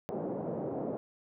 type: band-pass noise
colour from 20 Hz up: white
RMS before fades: -36 dBFS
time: 0.09-0.97 s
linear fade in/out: 0 ms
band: 140 to 600 Hz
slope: 24 dB/octave
effects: none